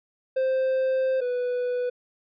triangle tone pair in turn, 523.3 / 493.9 Hz, C5 / B4, 0 / 0 cents, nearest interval minor second, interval 100 cents, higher first, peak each -19 / -22 dBFS, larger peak first, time 0.36-1.21 / 1.21-1.9 s, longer first, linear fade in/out 10 ms, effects resampled to 11025 Hz

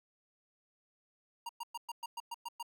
square tone bursts, 938 Hz, A#5, 11 cents sharp, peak -39 dBFS, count 9, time 1.46-2.628 s, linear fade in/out 5 ms, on 32 ms, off 110 ms, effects none

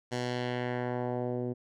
10% pulse tone with low-pass filter sweep, 123.47 Hz, B2, in tune, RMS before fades -33 dBFS, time 0.11-1.54 s, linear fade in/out 20 ms, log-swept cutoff 7100 to 350 Hz, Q 1.2, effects none

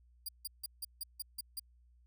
5% pulse tone bursts, 4797 Hz, D8, 36 cents sharp, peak -31 dBFS, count 8, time 0.26-1.596 s, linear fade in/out 5 ms, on 27 ms, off 160 ms, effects added 60 Hz sine -62 dBFS peak until 2.06 s

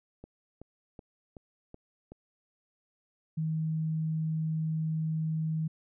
click train, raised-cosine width 2 ms, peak -32 dBFS, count 6, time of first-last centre 0.24-2.12 s, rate 2.66 Hz
sine tone, 158.5 Hz, D#3, 32 cents sharp, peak -28 dBFS, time 3.37-5.68 s, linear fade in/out 10 ms
effects none

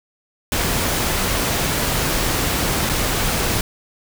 pink noise with dropouts, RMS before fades -20 dBFS, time 0.52-3.61 s, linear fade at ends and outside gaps 1 ms, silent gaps 2.892-2.896 s, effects none

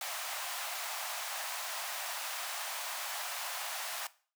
pink high-pass noise, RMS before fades -39 dBFS, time 0.01-4.07 s, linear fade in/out 2 ms, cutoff 640 Hz, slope 48 dB/octave, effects noise-tail reverb RT60 0.4 s tail -18 dB re dry

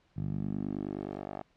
10% pulse tone with band-pass filter sweep, 49.54 Hz, G1, 19 cents sharp, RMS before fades -36 dBFS, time 0.16-1.43 s, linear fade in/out 20 ms, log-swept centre 130 to 690 Hz, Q 1.9, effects pink hiss -69 dBFS RMS until 1.56 s + low-pass 4000 Hz 12 dB/octave

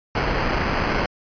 pink noise with sample-and-hold, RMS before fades -22 dBFS, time 0.15-1.06 s, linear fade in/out 2 ms, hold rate 3675 Hz, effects resampled to 11025 Hz

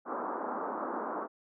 white band-pass noise, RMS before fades -36 dBFS, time 0.05-1.28 s, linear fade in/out 50 ms, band 220 to 1300 Hz, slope 48 dB/octave, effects none

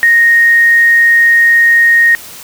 sine tone, 1862 Hz, A#6, 2 cents flat, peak -4 dBFS, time 0.03-2.15 s, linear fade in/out 0 ms, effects white hiss -31 dBFS RMS until 2.43 s

